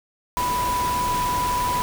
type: tone in noise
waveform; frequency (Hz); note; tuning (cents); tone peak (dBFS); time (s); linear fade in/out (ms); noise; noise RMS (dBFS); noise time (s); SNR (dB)
sine; 987.8; B5; 0; -21; 0.37-1.82; 0; pink; -29; 0.37-1.82; +5
effects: none